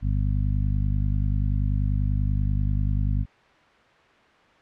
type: harmonic tone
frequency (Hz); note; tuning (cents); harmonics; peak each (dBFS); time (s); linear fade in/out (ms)
50.3; G1; +45; 1 / 2 / 3 / 4 / 5; -23 / -25 / -31 / -35 / -37; 0.01-3.26; 50
effects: white hiss -55 dBFS RMS until 4.61 s + low-pass 2000 Hz 12 dB/octave